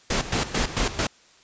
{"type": "noise with tremolo", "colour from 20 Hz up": "pink", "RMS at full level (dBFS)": -23, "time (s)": [0.1, 1.07], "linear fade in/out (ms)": 5, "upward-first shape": "square", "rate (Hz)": 4.5, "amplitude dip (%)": 75, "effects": ["white hiss -55 dBFS RMS until 1.43 s", "resampled to 16000 Hz"]}